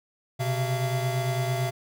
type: tone cluster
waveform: square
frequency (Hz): 125.8 / 134.7 / 682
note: B2 / C#3 / F5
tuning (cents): +32 / -49 / -41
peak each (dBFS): -27 / -34 / -32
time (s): 0.39-1.71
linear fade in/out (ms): 20
effects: none